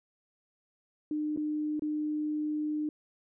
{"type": "tone with dropouts", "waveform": "sine", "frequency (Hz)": 302.6, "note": "D#4", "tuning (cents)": -48, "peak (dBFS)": -29, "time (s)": [1.11, 2.89], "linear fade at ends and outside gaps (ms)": 2, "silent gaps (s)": [[1.363, 1.373], [1.795, 1.821]], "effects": []}